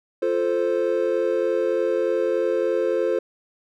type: chord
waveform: triangle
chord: F major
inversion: none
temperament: equal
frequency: 349.2 / 440 / 523.3 Hz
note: F4 / A4 / C5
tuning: 0 / 0 / 0 cents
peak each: -23 / -22 / -21 dBFS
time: 0.22-3.19 s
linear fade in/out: 5 ms
effects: none